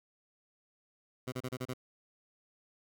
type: tone bursts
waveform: 15% pulse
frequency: 127.6 Hz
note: C3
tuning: 43 cents flat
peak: -29 dBFS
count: 6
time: 1.27-1.737 s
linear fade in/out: 10 ms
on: 52 ms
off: 31 ms
effects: none